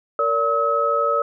sine tone cluster, 462.8 / 575 / 1284 Hz, A#4 / D5 / E6, -13 / -37 / -46 cents, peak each -24 / -22 / -19 dBFS, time 0.19-1.22 s, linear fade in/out 2 ms, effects none

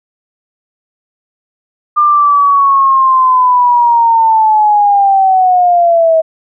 sine linear sweep, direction down, 1202 to 638 Hz, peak -5 dBFS, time 1.96-6.22 s, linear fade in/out 20 ms, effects none

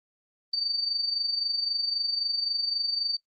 sine tone with amplitude modulation, 4600 Hz, D8, 37 cents flat, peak -23 dBFS, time 0.53-3.17 s, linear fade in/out 5 ms, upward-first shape sine, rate 23.8 Hz, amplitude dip 60%, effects noise-tail reverb RT60 0.1 s tail -19 dB re dry + Opus 24 kbps

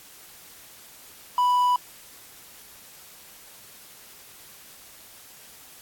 triangle tone, 987.8 Hz, B5, in tune, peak -16 dBFS, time 1.38-1.76 s, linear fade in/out 2 ms, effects white hiss -48 dBFS RMS until 5.81 s + AAC 64 kbps

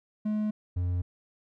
triangle tone pair in turn, 212.7 / 89.07 Hz, G#3 / F2, +42 / +35 cents, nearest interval octave + minor third, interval 1507 cents, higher first, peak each -24 dBFS, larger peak neither, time 0.25-0.51 / 0.76-1.02 s, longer neither, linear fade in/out 10 ms, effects none

